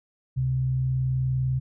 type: tone pair together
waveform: sine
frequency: 70 / 129.65 Hz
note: C#2 / C3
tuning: +18 / -15 cents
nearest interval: major seventh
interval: 1067 cents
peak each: -34 / -22 dBFS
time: 0.36-1.6 s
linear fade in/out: 20 ms
effects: none